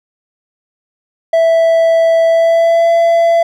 triangle tone with pitch glide, 659 to 672.8 Hz, E5 to E5, -1 to +35 cents, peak -5 dBFS, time 1.33-3.43 s, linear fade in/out 5 ms, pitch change +36 cents, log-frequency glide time 2.26-2.91 s, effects none

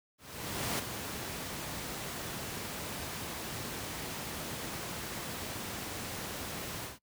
pink noise with ADSR envelope, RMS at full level -32 dBFS, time 0.18-6.99 s, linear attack 610 ms, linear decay 10 ms, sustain -7 dB, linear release 150 ms, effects noise-tail reverb RT60 0.1 s tail -24 dB re dry + high-pass 80 Hz 12 dB/octave

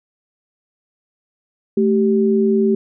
sine tone pair together, 217.9 / 388.2 Hz, A3 / G4, -17 / -17 cents, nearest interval minor seventh, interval 1000 cents, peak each -15 dBFS, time 1.77-2.75 s, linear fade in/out 5 ms, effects none

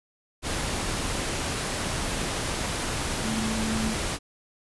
sine tone in noise, 220.5 Hz, A3, 4 cents sharp, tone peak -27 dBFS, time 3.22-3.96 s, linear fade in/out 50 ms, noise pink, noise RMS -29 dBFS, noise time 0.42-4.19 s, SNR -1 dB, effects resampled to 24000 Hz

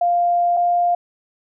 sine tone pair in turn, 698.5 / 701.1 Hz, F5 / F5, 0 / +7 cents, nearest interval unison, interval 7 cents, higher second, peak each -14 dBFS, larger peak neither, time 0.01-0.57 / 0.57-0.95 s, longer first, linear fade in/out 5 ms, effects none

